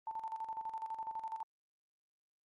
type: tone with tremolo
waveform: sine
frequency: 889 Hz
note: A5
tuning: 18 cents sharp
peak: -37 dBFS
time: 0.07-1.43 s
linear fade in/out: 2 ms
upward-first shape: square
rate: 12 Hz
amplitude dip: 65%
effects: Opus 32 kbps